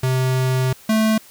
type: tone pair in turn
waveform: square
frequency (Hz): 129.5 / 218.9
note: C3 / A3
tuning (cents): -17 / -9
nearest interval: major sixth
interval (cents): 908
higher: second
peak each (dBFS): -17 / -15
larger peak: second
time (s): 0.03-0.73 / 0.89-1.18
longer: first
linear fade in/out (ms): 5
effects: white hiss -46 dBFS RMS until 1.3 s